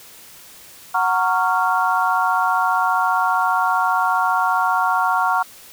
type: chord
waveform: sine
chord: Gb major seventh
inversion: none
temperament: just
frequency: 740 / 925 / 1110 / 1387.5 Hz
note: Gb5 / Bb5 / Db6 / F6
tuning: 0 / -14 / +2 / -12 cents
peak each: -21 dBFS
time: 0.94-5.43 s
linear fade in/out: 10 ms
effects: white hiss -43 dBFS RMS until 5.72 s